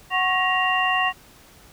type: tone cluster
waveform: sine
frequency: 744 / 1098 / 1889 / 2780 Hz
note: F#5 / C#6 / A#6 / F7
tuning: +9 / -17 / +22 / -9 cents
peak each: -24 dBFS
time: 0.1-1.13 s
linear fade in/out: 50 ms
effects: pink hiss -50 dBFS RMS until 1.72 s